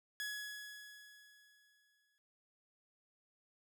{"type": "tone with exponential decay", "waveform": "sawtooth", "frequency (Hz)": 1684, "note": "G#6", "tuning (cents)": 24, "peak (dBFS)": -35, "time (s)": [0.2, 2.18], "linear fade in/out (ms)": 0, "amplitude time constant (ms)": 430, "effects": []}